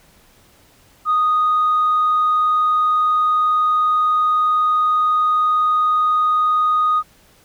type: tone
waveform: sine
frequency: 1241 Hz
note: D#6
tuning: 5 cents flat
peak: -12 dBFS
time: 1.05-7.03 s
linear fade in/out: 50 ms
effects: tanh soft clip ceiling -10 dBFS + pink hiss -52 dBFS RMS until 7.44 s